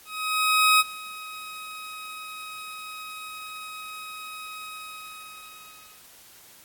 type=tone with ADSR envelope; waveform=20% pulse; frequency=1265 Hz; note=D#6; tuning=28 cents sharp; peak=-10 dBFS; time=0.05-6.06 s; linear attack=750 ms; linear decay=29 ms; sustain=-21 dB; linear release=1400 ms; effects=white hiss -51 dBFS RMS until 6.64 s + AAC 64 kbps